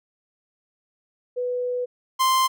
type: tone pair in turn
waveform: sine / 45% pulse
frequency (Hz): 494.6 / 1044.7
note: B4 / C6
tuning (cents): +3 / -3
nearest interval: octave + minor second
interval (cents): 1294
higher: second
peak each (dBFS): -23 / -17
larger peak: second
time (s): 1.36-1.86 / 2.19-2.48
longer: first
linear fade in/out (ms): 20
effects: none